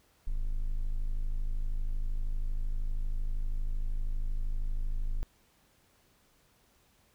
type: tone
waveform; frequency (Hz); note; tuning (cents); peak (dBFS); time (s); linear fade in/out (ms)
triangle; 26.38; G#0; +28; -26; 0.27-5.23; 0
effects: pink hiss -67 dBFS RMS until 7.14 s